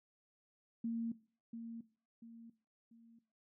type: tone with echo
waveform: sine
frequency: 230 Hz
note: A#3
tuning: 23 cents flat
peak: -35 dBFS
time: 0.84-1.12 s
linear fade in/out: 5 ms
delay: 690 ms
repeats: 3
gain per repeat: -8 dB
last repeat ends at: 3.19 s
effects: noise-tail reverb RT60 0.4 s tail -18 dB re dry